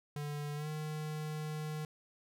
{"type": "tone with pitch glide", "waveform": "square", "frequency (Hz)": [146.83, 153.42], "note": ["D3", "D#3"], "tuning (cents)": [0, -24], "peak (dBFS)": -38, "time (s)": [0.16, 1.85], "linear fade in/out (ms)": 2, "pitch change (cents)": 76, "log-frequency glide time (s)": [0.55, 0.68], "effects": []}